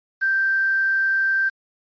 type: tone with quantisation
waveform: sine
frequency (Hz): 1568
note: G6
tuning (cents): 0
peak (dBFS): -17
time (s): 0.21-1.5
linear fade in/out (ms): 20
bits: 7
effects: resampled to 11025 Hz